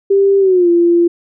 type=tone with pitch glide; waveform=sine; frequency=394.6 to 343.5 Hz; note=G4 to F4; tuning=+11 to -29 cents; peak=-7 dBFS; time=0.1-1.08 s; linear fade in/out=10 ms; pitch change=-240 cents; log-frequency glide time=0.39-0.69 s; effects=none